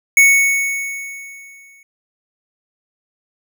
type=tone with exponential decay; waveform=square; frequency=2217 Hz; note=C#7; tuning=in tune; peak=-6 dBFS; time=0.17-1.83 s; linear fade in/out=2 ms; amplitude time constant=360 ms; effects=none